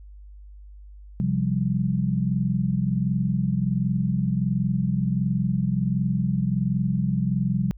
sine chord, C suspended fourth, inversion none, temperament equal, 130.81 / 174.61 / 196 Hz, C3 / F3 / G3, 0 / 0 / 0 cents, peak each -25 / -25 / -25 dBFS, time 1.2-7.71 s, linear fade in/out 0 ms, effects added 50 Hz sine -41 dBFS peak until 7.77 s

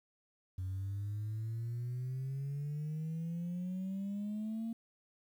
sine exponential sweep, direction up, 91.9 to 230 Hz, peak -34 dBFS, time 0.58-4.73 s, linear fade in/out 5 ms, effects tanh soft clip ceiling -34 dBFS + 11-bit

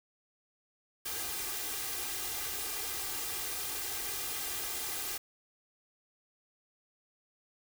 white noise with comb filter, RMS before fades -37 dBFS, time 1.05-5.18 s, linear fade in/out 10 ms, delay 2.5 ms, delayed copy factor +0.75, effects none

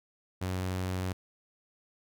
sawtooth tone, 92.5 Hz, F#2, in tune, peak -27 dBFS, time 0.41-1.13 s, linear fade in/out 10 ms, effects none

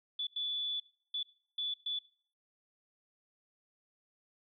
sine tone bursts at uneven times, 3458 Hz, A7, 31 cents flat, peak -33 dBFS, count 5, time 0.19-0.27 / 0.36-0.8 / 1.14-1.23 / 1.58-1.74 / 1.86-1.99 s, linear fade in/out 5 ms, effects noise-tail reverb RT60 0.5 s tail -19 dB re dry

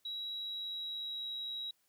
sine tone with pitch glide, 3878 to 3856 Hz, B7 to B7, -32 to -42 cents, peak -37 dBFS, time 0.05-1.71 s, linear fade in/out 5 ms, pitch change -10 cents, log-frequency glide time 0.33-1.29 s, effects tanh soft clip ceiling -33 dBFS + white hiss -75 dBFS RMS until 1.88 s

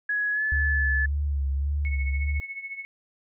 sine tone with pitch glide, 1677 to 1730.1 Hz, G#6 to A6, +16 to -30 cents, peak -23 dBFS, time 0.09-1.06 s, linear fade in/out 5 ms, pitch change +54 cents, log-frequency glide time 0.32-0.43 s
sine tone with vibrato, 70.6 Hz, C#2, 32 cents sharp, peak -23 dBFS, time 0.52-2.4 s, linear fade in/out 0 ms, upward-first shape sine, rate 1.8 Hz, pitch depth 54 cents each way
sine tone with tremolo, 2200 Hz, C#7, 14 cents flat, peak -30 dBFS, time 1.85-2.85 s, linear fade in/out 0 ms, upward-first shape triangle, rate 14 Hz, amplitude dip 80%
effects none

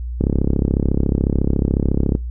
click train, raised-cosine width 3 ms, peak -4 dBFS, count 67, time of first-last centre 0.21-2.151 s, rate 34 Hz, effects noise-tail reverb RT60 0.2 s tail -22 dB re dry + added 60 Hz sine -23 dBFS peak until 2.3 s

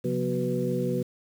sine tone cluster, 133.9 / 179.7 / 243.1 / 372.9 / 492.6 Hz, C3 / F3 / B3 / F#4 / B4, +40 / +50 / -27 / +14 / -5 cents, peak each -31 dBFS, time 0.04-1.03 s, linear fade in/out 10 ms, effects 8-bit

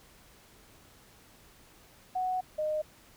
sine tone pair in turn, 740 / 613.8 Hz, F#5 / D#5, 0 / -24 cents, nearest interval minor third, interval 324 cents, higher first, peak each -28 dBFS, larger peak neither, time 2.15-2.41 / 2.58-2.82 s, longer first, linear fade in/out 10 ms, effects pink hiss -58 dBFS RMS until 3.16 s

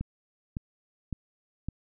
click train, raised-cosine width 5 ms, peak -20 dBFS, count 4, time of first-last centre 0.01-1.686 s, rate 1.79 Hz, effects none

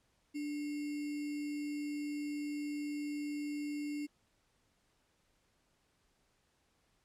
sine tone with sample-and-hold, 293.7 Hz, D4, in tune, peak -36 dBFS, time 0.34-4.07 s, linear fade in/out 20 ms, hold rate 2450 Hz, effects pink hiss -75 dBFS RMS until 7.04 s + low-pass 10000 Hz 12 dB/octave

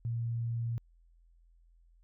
sine tone, 116.54 Hz, A#2, in tune, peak -31 dBFS, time 0.05-0.78 s, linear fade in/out 0 ms, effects added 42 Hz sine -60 dBFS peak until 2.03 s

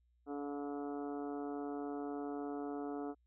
harmonic tone with a mistuned harmonic, 143.6 Hz, D3, 39 cents flat, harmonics 2 / 3 / 4 / 5 / 6 / 7 / 8 / 9 / 10, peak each -41 / -44 / -56 / -47 / -57 / -59 / -59 / -55 / -63 dBFS, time 0.26-3.15 s, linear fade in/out 50 ms, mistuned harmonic 6, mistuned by +17 cents, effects added 60 Hz sine -70 dBFS peak until 3.26 s

